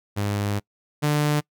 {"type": "tone pair in turn", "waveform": "sawtooth", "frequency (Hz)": [102.2, 148.6], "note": ["G#2", "D3"], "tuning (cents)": [-27, 21], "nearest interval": "tritone", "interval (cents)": 648, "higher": "second", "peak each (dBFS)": [-19, -15], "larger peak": "second", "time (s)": [[0.16, 0.6], [1.02, 1.41]], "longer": "first", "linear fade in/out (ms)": 20, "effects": ["noise-tail reverb RT60 0.1 s tail -25 dB re dry"]}